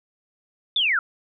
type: linear sweep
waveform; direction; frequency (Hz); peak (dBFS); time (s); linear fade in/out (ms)
sine; down; 3618 to 1313; -18; 0.76-0.99; 2
effects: none